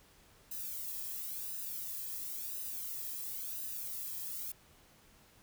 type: noise with flanger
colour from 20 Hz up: violet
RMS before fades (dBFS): -41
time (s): 0.51-4.52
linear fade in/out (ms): 5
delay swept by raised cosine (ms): 0.89 to 1.4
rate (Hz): 0.96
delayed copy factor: -1
effects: pink hiss -63 dBFS RMS until 5.42 s